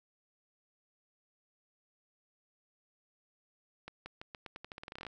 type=accelerating click train; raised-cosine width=0.3 ms; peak=-28 dBFS; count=18; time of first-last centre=3.88-5.067 s; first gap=180 ms; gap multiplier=0.86; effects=none